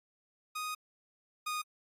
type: tone pair in turn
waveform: sawtooth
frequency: 1244.5 / 1233.1 Hz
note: D#6 / D#6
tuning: 0 / -16 cents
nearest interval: unison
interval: 16 cents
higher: first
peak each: -32 / -30 dBFS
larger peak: second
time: 0.55-0.75 / 1.46-1.62 s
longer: first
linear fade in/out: 10 ms
effects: AAC 48 kbps